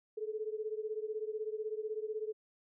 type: beating tone pair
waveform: sine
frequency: 426.6 / 442.6 Hz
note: G#4 / A4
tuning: +46 / +10 cents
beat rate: 16 Hz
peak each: -38 / -40 dBFS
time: 0.17-2.33 s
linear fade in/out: 10 ms
effects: none